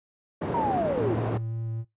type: band-pass noise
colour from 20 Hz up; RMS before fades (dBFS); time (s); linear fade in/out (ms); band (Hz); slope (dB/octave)
white; -30; 0.41-1.38; 10; 100 to 490; 12
type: linear sweep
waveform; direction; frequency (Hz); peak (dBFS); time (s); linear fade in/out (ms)
sine; down; 965 to 311.1; -24; 0.54-1.15; 5
type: tone with vibrato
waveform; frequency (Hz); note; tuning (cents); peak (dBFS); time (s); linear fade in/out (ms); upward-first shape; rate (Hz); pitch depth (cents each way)
triangle; 113.5; A#2; -46; -27; 0.98-1.85; 50; sine; 3.7; 8
effects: noise-tail reverb RT60 0.2 s tail -21 dB re dry + resampled to 8000 Hz